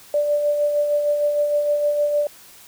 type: tone with tremolo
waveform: sine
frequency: 587.3 Hz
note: D5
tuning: in tune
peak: -15 dBFS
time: 0.14-2.27 s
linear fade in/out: 2 ms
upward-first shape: sine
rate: 6.5 Hz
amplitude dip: 40%
effects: white hiss -46 dBFS RMS until 2.67 s